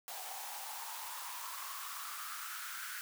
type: noise with high-pass filter sweep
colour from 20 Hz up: white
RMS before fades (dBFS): -44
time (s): 0.08-3.01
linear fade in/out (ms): 0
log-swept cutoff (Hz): 730 to 1500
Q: 6.5
effects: none